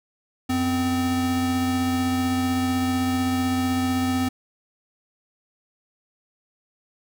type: tone pair together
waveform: square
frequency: 90.9 / 256.9 Hz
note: F#2 / C4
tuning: -30 / -32 cents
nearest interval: octave + tritone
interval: 1798 cents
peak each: -30 / -22 dBFS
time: 0.49-4.29 s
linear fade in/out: 10 ms
effects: none